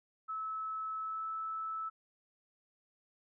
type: tone with pitch glide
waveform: sine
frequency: 1300 to 1309.8 Hz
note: E6 to E6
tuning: -24 to -11 cents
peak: -36 dBFS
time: 0.28-1.9 s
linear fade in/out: 20 ms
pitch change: +13 cents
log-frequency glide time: 1-1.25 s
effects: none